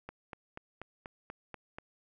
click train, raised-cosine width 0.5 ms, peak -27 dBFS, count 8, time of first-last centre 0.09-1.785 s, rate 4.13 Hz, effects none

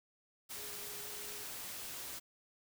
sine tone in noise, 415.3 Hz, G#4, in tune, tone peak -55 dBFS, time 0.55-1.45 s, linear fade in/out 20 ms, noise white, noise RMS -45 dBFS, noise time 0.49-2.2 s, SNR -13 dB, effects none

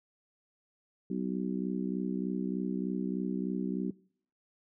harmonic tone, 63.3 Hz, B1, 43 cents sharp, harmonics 3 / 4 / 5 / 6, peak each -34 / -36 / -38 / -40 dBFS, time 1.1-3.91 s, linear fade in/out 5 ms, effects noise-tail reverb RT60 0.6 s tail -22 dB re dry

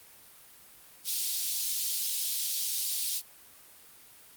pink high-pass noise, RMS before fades -31 dBFS, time 1.04-3.22 s, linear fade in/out 50 ms, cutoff 3800 Hz, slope 24 dB/octave, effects white hiss -54 dBFS RMS until 4.36 s + Opus 32 kbps

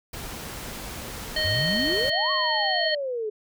pink noise, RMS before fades -36 dBFS, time 0.13-2.1 s, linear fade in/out 5 ms
harmonic tone, 621 Hz, D#5, 3 cents flat, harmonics 1 / 3 / 5 / 7, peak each -30 / -27 / -29 / -27 dBFS, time 1.36-2.95 s, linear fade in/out 5 ms
sine exponential two-way sweep, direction up then down, 84.4 to 1126 to 415.7 Hz, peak -26 dBFS, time 1.44-3.3 s, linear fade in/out 10 ms, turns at 2.31 s
effects none

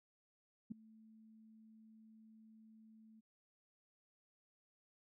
sine tone with ADSR envelope, 220 Hz, A3, in tune, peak -38 dBFS, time 0.7-3.21 s, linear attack 17 ms, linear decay 6 ms, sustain -22 dB, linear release 18 ms, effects none

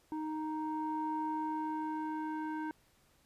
square tone with low-pass filter sweep, 311.1 Hz, D#4, in tune, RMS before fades -37 dBFS, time 0.12-2.71 s, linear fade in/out 0 ms, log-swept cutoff 760 to 1300 Hz, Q 4.1, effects pink hiss -69 dBFS RMS until 3.25 s + resampled to 32000 Hz

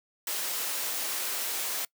white high-pass noise, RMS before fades -32 dBFS, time 0.27-1.85 s, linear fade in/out 2 ms, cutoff 370 Hz, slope 12 dB/octave, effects noise-tail reverb RT60 0.1 s tail -24 dB re dry

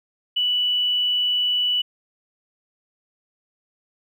triangle tone with tanh clipping, 2960 Hz, F#7, in tune, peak -18 dBFS, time 0.36-1.82 s, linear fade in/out 10 ms, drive 2 dB, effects none

